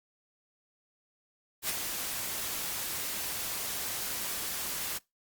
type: noise with ADSR envelope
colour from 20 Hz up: white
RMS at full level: -29 dBFS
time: 1.62-4.99 s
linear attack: 74 ms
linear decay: 14 ms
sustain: -6 dB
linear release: 20 ms
effects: noise-tail reverb RT60 0.2 s tail -23 dB re dry + Opus 48 kbps